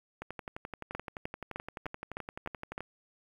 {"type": "two click trains", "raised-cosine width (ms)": 0.5, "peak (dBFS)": [-24, -21], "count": [31, 7], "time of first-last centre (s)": [[0.22, 2.806], [0.95, 2.779]], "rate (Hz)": [11.6, 3.28], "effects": ["9-bit"]}